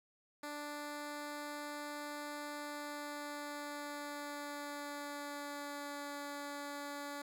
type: tone with pitch glide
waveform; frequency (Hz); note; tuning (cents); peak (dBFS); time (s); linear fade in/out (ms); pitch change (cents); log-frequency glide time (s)
10% pulse; 293.7 to 286.8; D4 to D4; 0 to -41; -34; 0.43-7.22; 5; -41; 2.55-6.2
effects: none